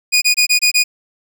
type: tone bursts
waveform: 20% pulse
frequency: 2465 Hz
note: D#7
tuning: 17 cents flat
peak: -5 dBFS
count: 6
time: 0.12-0.84 s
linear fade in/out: 20 ms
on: 100 ms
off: 24 ms
effects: none